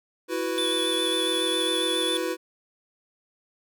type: chord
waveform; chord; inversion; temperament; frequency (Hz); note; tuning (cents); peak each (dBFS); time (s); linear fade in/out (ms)
square; E suspended second; none; equal; 329.6 / 370 / 493.9; E4 / F#4 / B4; 0 / 0 / 0; -31; 0.28-2.37; 50
type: tone with vibrato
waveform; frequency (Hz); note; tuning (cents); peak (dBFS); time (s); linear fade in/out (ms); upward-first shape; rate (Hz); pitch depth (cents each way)
square; 3459; A7; -30; -26; 0.58-2.17; 0; sine; 7.3; 26
effects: none